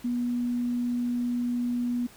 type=tone; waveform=sine; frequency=242.7 Hz; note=B3; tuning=30 cents flat; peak=-25 dBFS; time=0.04-2.07 s; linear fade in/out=10 ms; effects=pink hiss -52 dBFS RMS until 2.16 s